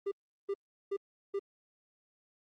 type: tone bursts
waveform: triangle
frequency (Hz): 397.6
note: G4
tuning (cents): +25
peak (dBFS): -29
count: 4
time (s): 0.06-1.394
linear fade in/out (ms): 10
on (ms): 56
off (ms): 370
effects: Opus 24 kbps